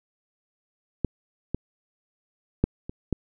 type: clicks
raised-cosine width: 3 ms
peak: -10 / -13 / -6 / -21 / -11 dBFS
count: 5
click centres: 1.047 / 1.546 / 2.64 / 2.895 / 3.127 s
effects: none